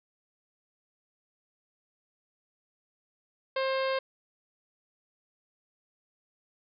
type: harmonic tone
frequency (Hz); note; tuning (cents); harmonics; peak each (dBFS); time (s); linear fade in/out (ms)
531; C5; +25; 1 / 2 / 3 / 4 / 5 / 6 / 7 / 8 / 9; -28 / -34 / -38 / -40 / -42 / -44 / -45 / -46 / -47; 3.56-3.99; 5
effects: none